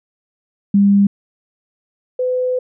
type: tone pair in turn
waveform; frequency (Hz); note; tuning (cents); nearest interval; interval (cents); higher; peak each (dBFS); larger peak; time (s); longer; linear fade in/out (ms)
sine; 200.4 / 505; G3 / B4; +38 / +39; octave + major third; 1601; second; -8 / -15; first; 0.74-1.07 / 2.19-2.59; second; 5
effects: none